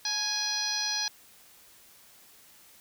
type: harmonic tone with a mistuned harmonic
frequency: 830.6 Hz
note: G#5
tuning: in tune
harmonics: 1 / 2 / 3 / 4 / 5 / 6 / 7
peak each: -40 / -38 / -41 / -40 / -32 / -34 / -34 dBFS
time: 0.05-1.08 s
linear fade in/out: 2 ms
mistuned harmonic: 1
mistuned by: +45 cents
effects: white hiss -56 dBFS RMS until 2.8 s